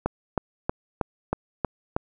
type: click train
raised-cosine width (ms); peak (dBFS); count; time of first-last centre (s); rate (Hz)
1; -9; 7; 0.06-1.965; 3.15
effects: none